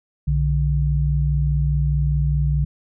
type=tone pair together; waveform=sine; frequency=61.55 / 146.4 Hz; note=B1 / D3; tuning=-5 / -5 cents; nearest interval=octave + minor third; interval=1500 cents; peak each=-19 dBFS; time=0.27-2.65 s; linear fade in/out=10 ms; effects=none